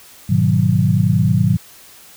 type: chord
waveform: sine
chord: G# minor seventh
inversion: none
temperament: equal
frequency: 103.83 / 123.47 / 155.56 / 185 Hz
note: G#2 / B2 / D#3 / F#3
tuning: 0 / 0 / 0 / 0 cents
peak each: -17 dBFS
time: 0.29-1.57 s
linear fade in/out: 10 ms
effects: white hiss -43 dBFS RMS until 2.16 s